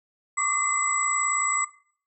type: tone cluster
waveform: sine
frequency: 1137 / 1196 / 2052 / 7810 Hz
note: C#6 / D6 / C7 / B8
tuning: +44 / +31 / -34 / -20 cents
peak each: -28 dBFS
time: 0.37-1.65 s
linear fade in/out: 10 ms
effects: noise-tail reverb RT60 0.5 s tail -17 dB re dry